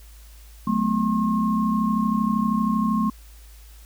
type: tone cluster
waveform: sine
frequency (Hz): 184.6 / 217 / 250 / 1075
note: F#3 / A3 / B3 / C6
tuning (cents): -4 / -24 / +21 / +47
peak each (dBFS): -27 / -21 / -28 / -26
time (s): 0.67-3.1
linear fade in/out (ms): 5
effects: added 54 Hz sine -43 dBFS peak until 3.85 s + white hiss -53 dBFS RMS until 3.85 s